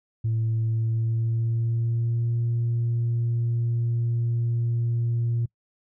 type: tone with pitch glide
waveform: sine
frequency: 112.5 to 117.48 Hz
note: A2 to A#2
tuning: +39 to +14 cents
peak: -20 dBFS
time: 0.24-5.46 s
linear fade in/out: 10 ms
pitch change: +75 cents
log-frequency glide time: 0.68-2.37 s
effects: noise-tail reverb RT60 0.1 s tail -25 dB re dry + tanh soft clip ceiling -19 dBFS